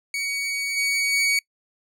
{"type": "tone with level steps", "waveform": "sawtooth", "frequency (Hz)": 2248, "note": "C#7", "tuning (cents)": 24, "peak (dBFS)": [-21, -17, -15], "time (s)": [0.14, 1.39], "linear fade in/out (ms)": 2, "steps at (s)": [0.76, 1.12], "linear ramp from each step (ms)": 20, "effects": ["noise-tail reverb RT60 0.1 s tail -25 dB re dry", "low-pass 11000 Hz 12 dB/octave"]}